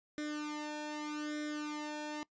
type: tone with flanger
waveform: sawtooth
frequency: 300 Hz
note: D4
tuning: 37 cents sharp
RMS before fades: -40 dBFS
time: 0.18-2.23 s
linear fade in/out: 0 ms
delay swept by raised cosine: 0.54 to 1.19 ms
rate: 0.82 Hz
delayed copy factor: +0.9
effects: noise-tail reverb RT60 0.1 s tail -22 dB re dry + resampled to 16000 Hz